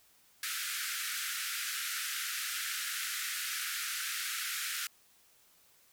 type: band-pass noise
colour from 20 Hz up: pink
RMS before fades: -37 dBFS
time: 0.43-4.87 s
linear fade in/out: 2 ms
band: 1300 to 16000 Hz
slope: 96 dB/octave
effects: white hiss -65 dBFS RMS until 5.92 s